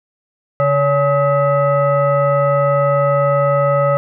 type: tone with frequency modulation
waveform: sine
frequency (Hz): 566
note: C#5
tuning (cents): +36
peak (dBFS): -11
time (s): 0.6-3.97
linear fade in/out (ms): 0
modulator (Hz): 707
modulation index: 1
effects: none

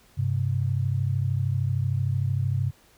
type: tone pair together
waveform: sine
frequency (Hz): 98.96 / 132.1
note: G2 / C3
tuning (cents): +17 / +17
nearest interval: perfect fourth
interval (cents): 500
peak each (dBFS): -25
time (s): 0.17-2.71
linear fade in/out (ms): 20
effects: pink hiss -58 dBFS RMS until 2.97 s

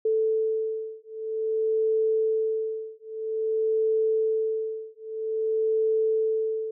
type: beating tone pair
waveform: sine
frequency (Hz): 440 / 440.51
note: A4 / A4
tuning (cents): 0 / +2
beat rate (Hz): 0.51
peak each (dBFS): -26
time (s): 0.05-6.71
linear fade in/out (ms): 5
effects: none

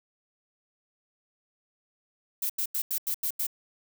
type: noise bursts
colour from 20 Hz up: violet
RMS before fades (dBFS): -29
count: 7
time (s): 2.42-3.468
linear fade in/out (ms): 5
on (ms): 76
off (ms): 86
effects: none

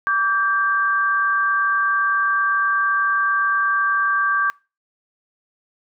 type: tone pair together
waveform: sine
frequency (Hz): 1155 / 1582.8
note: D6 / G6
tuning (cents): -29 / +16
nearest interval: perfect fourth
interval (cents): 545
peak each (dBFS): -19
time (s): 0.07-4.5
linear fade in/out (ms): 0
effects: noise-tail reverb RT60 0.3 s tail -24 dB re dry

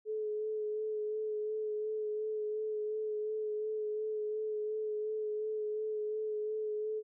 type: tone with vibrato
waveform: sine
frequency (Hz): 428.3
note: A4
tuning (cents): -47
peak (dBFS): -33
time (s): 0.05-7.03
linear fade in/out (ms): 50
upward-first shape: sine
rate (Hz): 2.8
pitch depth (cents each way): 20
effects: none

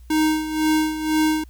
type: tone with tremolo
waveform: square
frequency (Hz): 311.1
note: D#4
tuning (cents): 0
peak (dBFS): -16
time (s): 0.1-1.44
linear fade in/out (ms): 5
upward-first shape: sine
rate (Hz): 2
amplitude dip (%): 70
effects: added 60 Hz sine -41 dBFS peak until 1.49 s + white hiss -61 dBFS RMS until 1.49 s

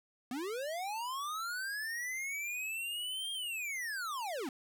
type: linear two-way sweep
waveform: square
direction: up then down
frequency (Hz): 234.3 to 3230 to 234.3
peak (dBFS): -37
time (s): 0.31-4.49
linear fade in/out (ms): 2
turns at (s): 3.32
effects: none

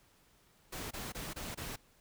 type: noise bursts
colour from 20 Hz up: pink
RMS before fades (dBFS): -42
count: 5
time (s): 0.72-1.762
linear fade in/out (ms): 10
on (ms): 190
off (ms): 23
effects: pink hiss -67 dBFS RMS until 2 s

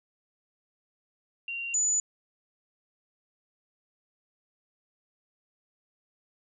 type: tone pair in turn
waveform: sine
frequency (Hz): 2763 / 6962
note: F7 / A8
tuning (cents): -19 / -19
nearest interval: octave + major third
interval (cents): 1600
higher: second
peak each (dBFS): -32 / -23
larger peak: second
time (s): 1.48-1.74 / 1.74-2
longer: neither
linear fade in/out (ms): 2
effects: none

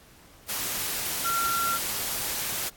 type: tone in noise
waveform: sine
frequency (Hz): 1369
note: F6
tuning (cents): -35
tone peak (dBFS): -25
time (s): 1.24-1.78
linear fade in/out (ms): 20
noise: white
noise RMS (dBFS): -30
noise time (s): 0.48-2.7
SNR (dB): +2
effects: pink hiss -54 dBFS RMS until 2.76 s + AAC 64 kbps

